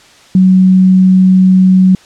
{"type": "tone", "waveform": "sine", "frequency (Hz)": 186.6, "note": "F#3", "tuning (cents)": 15, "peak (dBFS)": -3, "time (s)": [0.35, 1.95], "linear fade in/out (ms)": 2, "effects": ["white hiss -41 dBFS RMS until 2.05 s", "low-pass 6000 Hz 12 dB/octave"]}